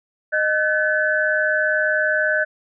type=tone cluster; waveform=sine; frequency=616 / 1514 / 1723 Hz; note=D#5 / F#6 / A6; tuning=-17 / +39 / -37 cents; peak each=-22 / -19 / -23 dBFS; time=0.32-2.45 s; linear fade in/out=20 ms; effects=none